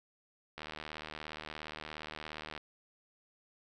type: click train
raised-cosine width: 0.3 ms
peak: -26 dBFS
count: 155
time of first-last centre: 0.58-2.577 s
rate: 77.1 Hz
effects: none